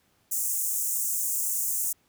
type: high-pass noise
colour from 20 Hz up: pink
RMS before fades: -28 dBFS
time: 0.31-1.93 s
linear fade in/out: 10 ms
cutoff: 6700 Hz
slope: 48 dB/octave
effects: pink hiss -67 dBFS RMS until 2.08 s + high-pass 60 Hz 12 dB/octave